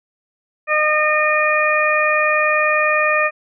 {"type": "harmonic tone", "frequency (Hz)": 610, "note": "D#5", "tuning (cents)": -34, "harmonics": [1, 2, 3, 4], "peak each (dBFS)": [-19, -19, -19, -19], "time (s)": [0.67, 3.31], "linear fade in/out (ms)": 50, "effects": []}